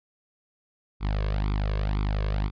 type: tone with flanger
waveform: sawtooth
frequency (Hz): 51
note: G#1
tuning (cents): -31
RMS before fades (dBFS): -26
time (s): 1-2.51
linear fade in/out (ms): 50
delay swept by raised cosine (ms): 0.85 to 1.85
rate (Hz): 2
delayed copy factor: +0.85
effects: resampled to 11025 Hz